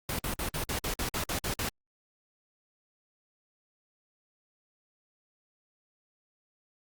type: noise bursts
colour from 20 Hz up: pink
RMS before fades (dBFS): -32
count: 11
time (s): 0.09-1.689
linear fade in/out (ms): 2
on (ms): 99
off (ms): 51
effects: Opus 48 kbps